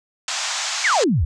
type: band-pass noise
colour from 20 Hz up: white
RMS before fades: -25 dBFS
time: 0.28-1.04 s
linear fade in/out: 2 ms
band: 660 to 7500 Hz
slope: 48 dB/octave
type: exponential sweep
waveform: sine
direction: down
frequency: 2383 to 63 Hz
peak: -15 dBFS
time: 0.84-1.25 s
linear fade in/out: 5 ms
effects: none